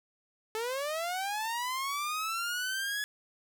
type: linear sweep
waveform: sawtooth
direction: up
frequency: 430 to 1700 Hz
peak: -28 dBFS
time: 0.55-3.04 s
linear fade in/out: 0 ms
effects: none